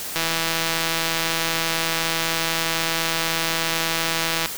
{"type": "click train", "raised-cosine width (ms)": 0.2, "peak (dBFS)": -5, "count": 706, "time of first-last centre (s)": [0.16, 4.459], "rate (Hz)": 164, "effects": ["white hiss -31 dBFS RMS until 4.57 s"]}